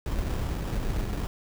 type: noise with sample-and-hold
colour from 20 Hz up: brown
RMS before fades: -29 dBFS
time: 0.06-1.27 s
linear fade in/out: 0 ms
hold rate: 2100 Hz
effects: none